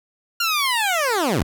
15% pulse linear sweep, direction down, 1416 to 51.5 Hz, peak -12 dBFS, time 0.4-1.43 s, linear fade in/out 5 ms, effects none

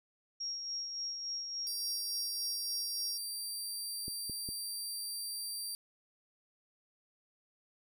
sine tone with tremolo, 5588 Hz, F8, in tune, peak -35 dBFS, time 0.4-3.18 s, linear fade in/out 10 ms, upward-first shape sine, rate 3.5 Hz, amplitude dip 40%
20% pulse tone, 4699 Hz, D8, in tune, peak -32 dBFS, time 1.67-5.75 s, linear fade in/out 0 ms
clicks, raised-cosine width 3 ms, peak -32 dBFS, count 3, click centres 4.081 / 4.297 / 4.489 s
effects none

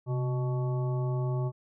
harmonic tone with a mistuned harmonic, 123.9 Hz, B2, 6 cents sharp, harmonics 1 / 3 / 5 / 7 / 9, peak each -27 / -37 / -41 / -44 / -46 dBFS, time 0.06-1.52 s, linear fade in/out 50 ms, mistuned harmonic 1, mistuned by +91 cents, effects none

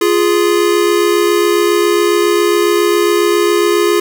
square tone pair together, 347.6 / 414.9 Hz, F4 / G#4, -8 / -2 cents, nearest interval minor third, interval 306 cents, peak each -13 dBFS, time 0.01-4 s, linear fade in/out 5 ms, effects none

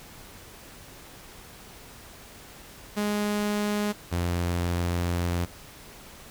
sawtooth tone pair in turn, 207.7 / 87.11 Hz, G#3 / F2, 0 / -4 cents, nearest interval octave + minor third, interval 1504 cents, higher first, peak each -21 dBFS, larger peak neither, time 2.96-3.93 / 4.11-5.46 s, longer second, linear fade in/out 20 ms, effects pink hiss -47 dBFS RMS until 6.3 s

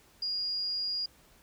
sine tone, 4852 Hz, D#8, 44 cents flat, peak -30 dBFS, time 0.22-1.06 s, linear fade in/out 5 ms, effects pink hiss -61 dBFS RMS until 1.42 s

